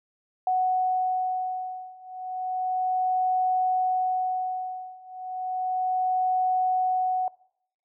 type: beating tone pair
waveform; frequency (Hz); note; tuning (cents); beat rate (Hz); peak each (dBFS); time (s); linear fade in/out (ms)
sine; 741 / 741.33; F#5 / F#5; +2 / +3; 0.33; -27 / -26; 0.47-7.28; 2
effects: noise-tail reverb RT60 0.7 s tail -21 dB re dry